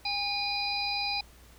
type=harmonic tone with a mistuned harmonic; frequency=816 Hz; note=G#5; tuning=31 cents flat; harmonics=1 / 3 / 5 / 6; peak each=-34 / -34 / -34 / -34 dBFS; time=0.05-1.21 s; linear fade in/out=5 ms; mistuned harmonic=5; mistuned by=-18 cents; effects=added 60 Hz sine -54 dBFS peak until 1.58 s + pink hiss -57 dBFS RMS until 1.58 s